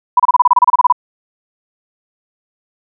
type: tone bursts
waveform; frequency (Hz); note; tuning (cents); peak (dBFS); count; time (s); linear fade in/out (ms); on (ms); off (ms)
sine; 987.8; B5; 0; -4; 14; 0.17-0.925; 5; 27; 29
effects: none